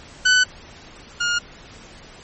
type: tone pair in turn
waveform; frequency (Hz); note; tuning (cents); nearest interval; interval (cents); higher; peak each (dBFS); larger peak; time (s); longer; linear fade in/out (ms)
sawtooth; 1500 / 1421.1; F#6 / F6; +23 / +30; minor second; 93; first; -9 / -15; first; 0.25-0.44 / 1.2-1.39; neither; 10
effects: pink hiss -43 dBFS RMS until 2.23 s + MP3 32 kbps